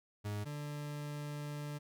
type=tone pair in turn; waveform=40% pulse; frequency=103.83 / 147.11 Hz; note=G#2 / D3; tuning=0 / +3 cents; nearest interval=tritone; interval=603 cents; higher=second; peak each=-36 / -39 dBFS; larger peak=first; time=0.24-0.45 / 0.45-1.79 s; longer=second; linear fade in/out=20 ms; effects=none